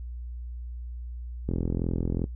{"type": "click train", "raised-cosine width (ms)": 3, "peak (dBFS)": -15, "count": 33, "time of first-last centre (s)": [1.49, 2.241], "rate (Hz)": 42.6, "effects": ["noise-tail reverb RT60 0.1 s tail -18 dB re dry", "added 60 Hz sine -34 dBFS peak until 2.35 s"]}